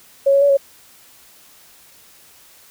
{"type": "tone with pitch steps", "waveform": "sine", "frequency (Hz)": [552, 556, 568, 553], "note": ["C#5", "C#5", "C#5", "C#5"], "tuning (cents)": [-7, 5, 42, -4], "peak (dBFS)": -10, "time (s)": [0.26, 0.572], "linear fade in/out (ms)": 10, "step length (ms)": 78, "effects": ["white hiss -48 dBFS RMS until 2.7 s"]}